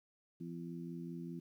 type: harmonic tone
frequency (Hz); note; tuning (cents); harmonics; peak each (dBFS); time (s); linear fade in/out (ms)
85; F2; -46; 2 / 3 / 4; -44 / -48 / -49; 0.4-1.4; 10
effects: 12-bit